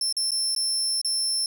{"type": "tone with dropouts", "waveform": "30% pulse", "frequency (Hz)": 5350, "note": "E8", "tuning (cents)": 25, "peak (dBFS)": -19, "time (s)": [0.01, 1.46], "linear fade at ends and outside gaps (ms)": 2, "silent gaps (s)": [[0.126, 0.167], [0.308, 0.317], [0.55, 0.562], [1.015, 1.047]], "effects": []}